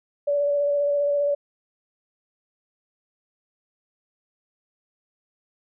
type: tone with vibrato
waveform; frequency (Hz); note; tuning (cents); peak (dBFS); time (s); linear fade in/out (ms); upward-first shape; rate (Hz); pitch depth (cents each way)
sine; 575; D5; -37; -19; 0.27-1.35; 10; square; 15; 13
effects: none